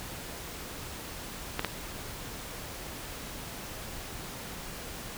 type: clicks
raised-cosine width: 0.3 ms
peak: -12 dBFS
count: 2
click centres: 1.594 / 1.647 s
effects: pink hiss -41 dBFS RMS until 5.17 s

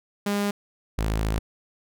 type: tone pair in turn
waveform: sawtooth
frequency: 203.3 / 53.85 Hz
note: G#3 / A1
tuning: -37 / -37 cents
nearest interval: octave + major seventh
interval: 2300 cents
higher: first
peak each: -19 dBFS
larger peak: neither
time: 0.26-0.51 / 0.98-1.39 s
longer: second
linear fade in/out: 5 ms
effects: none

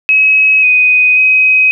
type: tone with pitch steps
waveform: sine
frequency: 2557 / 2500 / 2526 Hz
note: D#7 / D#7 / D#7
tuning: +47 / +8 / +26 cents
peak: -5 dBFS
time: 0.09-1.71 s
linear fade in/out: 0 ms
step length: 540 ms
effects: none

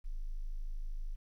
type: tone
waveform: sine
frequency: 26.43 Hz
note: G#0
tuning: 31 cents sharp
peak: -35 dBFS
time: 0.04-1.16 s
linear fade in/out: 20 ms
effects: 12-bit

